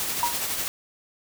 white noise with tremolo, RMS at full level -27 dBFS, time 0-0.68 s, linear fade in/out 0 ms, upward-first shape sine, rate 12 Hz, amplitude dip 35%
sine tone with exponential decay, 954 Hz, A#5, 40 cents sharp, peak -17 dBFS, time 0.23-0.4 s, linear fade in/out 1 ms, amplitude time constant 36 ms
effects none

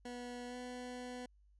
20% pulse tone with pitch glide, 244.5 to 248.3 Hz, B3 to B3, -17 to +9 cents, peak -39 dBFS, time 0.05-1.26 s, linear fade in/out 5 ms, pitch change +26 cents, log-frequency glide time 0.47-0.56 s, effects added 50 Hz sine -64 dBFS peak until 1.59 s + resampled to 22050 Hz

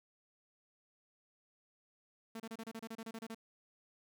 sawtooth tone bursts, 225.2 Hz, A3, 40 cents sharp, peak -39 dBFS, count 13, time 2.35-3.347 s, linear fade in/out 5 ms, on 49 ms, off 30 ms, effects none

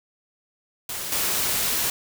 white noise with level steps, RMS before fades -31 / -24 dBFS, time 0.89-1.9 s, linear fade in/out 2 ms, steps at 1.12 s, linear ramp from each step 2 ms, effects none

